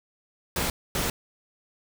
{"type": "noise bursts at uneven times", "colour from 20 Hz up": "pink", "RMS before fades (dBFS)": -27, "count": 2, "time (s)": [[0.56, 0.7], [0.95, 1.1]], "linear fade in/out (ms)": 2, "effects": []}